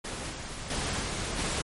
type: noise with level steps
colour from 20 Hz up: pink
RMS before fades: -36 / -39 / -31 / -33 / -30 dBFS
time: 0.04-1.62 s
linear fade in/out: 10 ms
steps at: 0.3 / 0.7 / 1.02 / 1.38 s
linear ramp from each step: 2 ms
effects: MP3 48 kbps